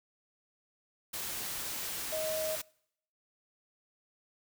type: tone in noise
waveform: sine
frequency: 628 Hz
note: D#5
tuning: 16 cents sharp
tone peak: -33 dBFS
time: 2.12-2.56 s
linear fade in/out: 10 ms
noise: white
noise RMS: -38 dBFS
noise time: 1.13-2.62 s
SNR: +2 dB
effects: noise-tail reverb RT60 0.7 s tail -25 dB re dry